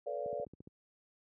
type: chord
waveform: sine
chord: B half-diminished seventh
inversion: third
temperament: equal with one note detuned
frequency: 440 / 493.9 / 575.9 / 698.5 Hz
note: A4 / B4 / D5 / F5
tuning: 0 / 0 / -34 / 0 cents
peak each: -43 / -42 / -38 / -44 dBFS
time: 0.06-0.45 s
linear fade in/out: 10 ms
type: click train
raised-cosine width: 3 ms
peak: -37 dBFS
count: 7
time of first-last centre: 0.26-0.674 s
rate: 14.5 Hz
effects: high-pass 100 Hz 12 dB/octave